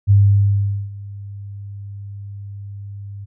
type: tone with ADSR envelope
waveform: sine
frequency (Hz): 100.4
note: G2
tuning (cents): +42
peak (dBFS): -7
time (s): 0.07-3.26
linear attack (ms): 37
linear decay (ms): 790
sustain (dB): -22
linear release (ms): 23
effects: none